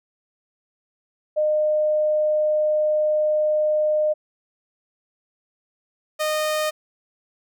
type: tone pair in turn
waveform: sine / sawtooth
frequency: 610 / 615.3 Hz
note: D#5 / D#5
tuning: -34 / -19 cents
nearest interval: unison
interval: 15 cents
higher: second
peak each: -17 dBFS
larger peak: neither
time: 1.36-4.14 / 6.19-6.71 s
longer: first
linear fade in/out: 20 ms
effects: none